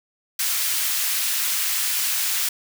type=high-pass noise; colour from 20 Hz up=white; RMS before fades=-23 dBFS; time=0.39-2.49 s; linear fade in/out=5 ms; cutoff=1500 Hz; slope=12 dB/octave; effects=none